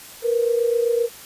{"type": "tone pair together", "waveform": "sine", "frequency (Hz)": [466.1, 493.8], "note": ["A#4", "B4"], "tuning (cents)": [0, 0], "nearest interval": "minor second", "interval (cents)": 100, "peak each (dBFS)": [-18, -23], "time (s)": [0.22, 1.09], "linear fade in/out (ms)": 50, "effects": ["white hiss -41 dBFS RMS until 1.25 s", "resampled to 32000 Hz"]}